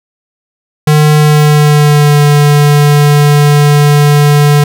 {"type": "tone with pitch glide", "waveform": "square", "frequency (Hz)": [151.2, 146.39], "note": ["D#3", "D3"], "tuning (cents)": [-49, -5], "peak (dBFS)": -4, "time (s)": [0.87, 4.64], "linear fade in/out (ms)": 5, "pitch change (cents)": -56, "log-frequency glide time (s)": [1.15, 2.21], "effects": []}